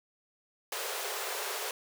pink high-pass noise, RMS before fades -36 dBFS, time 0.72-1.71 s, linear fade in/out 2 ms, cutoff 380 Hz, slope 96 dB/octave, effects none

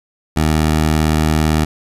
15% pulse tone, 77.78 Hz, D#2, in tune, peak -6 dBFS, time 0.36-1.65 s, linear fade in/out 10 ms, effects resampled to 32000 Hz

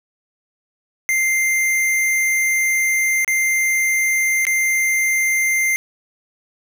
square tone with dropouts, 2093 Hz, C7, in tune, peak -16 dBFS, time 1.09-5.76 s, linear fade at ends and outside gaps 0 ms, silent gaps 3.246-3.278 / 4.452-4.468 s, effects none

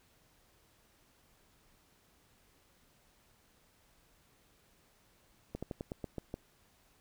slowing click train, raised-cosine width 2 ms, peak -25 dBFS, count 8, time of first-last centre 5.55-6.341 s, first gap 76 ms, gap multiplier 1.13, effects pink hiss -68 dBFS RMS until 7 s

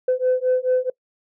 sine beating tone pair, 506 / 510.6 Hz, B4 / C5, +42 / -42 cents, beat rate 4.6 Hz, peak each -19 dBFS, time 0.08-0.9 s, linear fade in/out 5 ms, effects noise-tail reverb RT60 0.1 s tail -24 dB re dry + tanh soft clip ceiling -12 dBFS

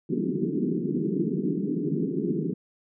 pink band-pass noise, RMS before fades -27 dBFS, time 0.09-2.54 s, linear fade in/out 10 ms, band 150 to 420 Hz, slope 96 dB/octave, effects none

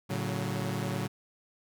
sawtooth tone cluster, 111.8 / 141.6 / 185.1 Hz, A2 / C#3 / F#3, +28 / +37 / +1 cents, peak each -31 dBFS, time 0.09-1.08 s, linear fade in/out 20 ms, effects none

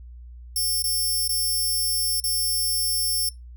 10% pulse tone with dropouts, 5400 Hz, E8, 41 cents sharp, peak -16 dBFS, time 0.56-3.29 s, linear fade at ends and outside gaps 2 ms, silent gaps 0.823-0.84 / 1.278-1.292 / 2.201-2.239 s, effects noise-tail reverb RT60 0.2 s tail -20 dB re dry + added 60 Hz sine -39 dBFS peak until 3.56 s

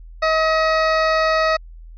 20% pulse tone, 636 Hz, D#5, 38 cents sharp, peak -10 dBFS, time 0.22-1.57 s, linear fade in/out 10 ms, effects added 41 Hz sine -36 dBFS peak until 1.97 s + resampled to 11025 Hz

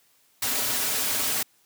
white noise with comb filter, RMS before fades -26 dBFS, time 0.42-1.43 s, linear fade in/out 5 ms, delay 5.8 ms, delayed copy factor -0.95, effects white hiss -63 dBFS RMS until 1.65 s + high-pass 100 Hz 12 dB/octave

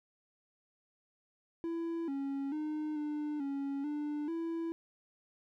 triangle tone with pitch steps, 333.6 / 275.9 / 305.4 / 298.7 / 277.9 / 296.3 / 331.4 Hz, E4 / C#4 / D#4 / D4 / C#4 / D4 / E4, +21 / -8 / -32 / +29 / +4 / +15 / +9 cents, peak -32 dBFS, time 1.64-4.72 s, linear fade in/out 0 ms, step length 440 ms, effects none

